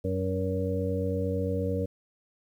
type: harmonic tone with a mistuned harmonic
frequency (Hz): 93.7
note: F#2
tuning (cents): +22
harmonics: 1 / 2 / 3 / 5 / 6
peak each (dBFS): -30 / -34 / -35 / -31 / -36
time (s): 0.04-1.86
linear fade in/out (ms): 10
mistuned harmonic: 5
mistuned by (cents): +18
effects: 10-bit